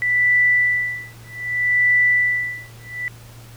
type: tone with tremolo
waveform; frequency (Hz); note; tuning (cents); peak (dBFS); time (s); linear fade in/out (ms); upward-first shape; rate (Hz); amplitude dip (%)
sine; 1975.5; B6; 0; -12; 0.02-3.08; 0; sine; 0.64; 100
effects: added 116 Hz sine -40 dBFS peak until 3.56 s + pink hiss -46 dBFS RMS until 3.56 s